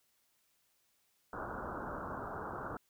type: low-pass noise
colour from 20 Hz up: white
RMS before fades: -42 dBFS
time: 1.33-2.77 s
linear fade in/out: 2 ms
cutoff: 1500 Hz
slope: 96 dB/octave
effects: white hiss -75 dBFS RMS until 2.89 s